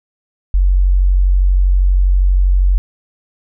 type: tone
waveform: sine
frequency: 46.25 Hz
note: F#1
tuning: in tune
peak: -8 dBFS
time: 0.54-2.78 s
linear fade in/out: 0 ms
effects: none